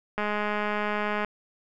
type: click train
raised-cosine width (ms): 0.5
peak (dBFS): -14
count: 224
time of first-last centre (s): 0.18-1.247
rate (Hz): 209
effects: none